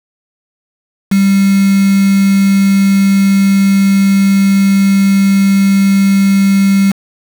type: tone with quantisation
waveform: sine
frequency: 196.1 Hz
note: G3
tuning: 1 cent sharp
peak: -6 dBFS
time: 1.11-6.92 s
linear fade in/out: 10 ms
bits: 3
effects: none